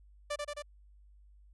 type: tone with echo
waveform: sawtooth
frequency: 587.3 Hz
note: D5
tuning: in tune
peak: -29 dBFS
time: 0.3-0.36 s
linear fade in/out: 10 ms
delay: 88 ms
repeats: 3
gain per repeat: -2 dB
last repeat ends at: 0.624 s
effects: added 50 Hz sine -56 dBFS peak until 1.53 s + resampled to 24000 Hz